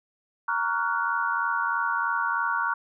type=chord; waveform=sine; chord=Gb major seventh; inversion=first; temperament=equal with one note detuned; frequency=932.3 / 1126.8 / 1396.9 / 1480 Hz; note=Bb5 / Db6 / F6 / Gb6; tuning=0 / +28 / 0 / 0 cents; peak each=-29 dBFS; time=0.48-2.74 s; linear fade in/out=5 ms; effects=none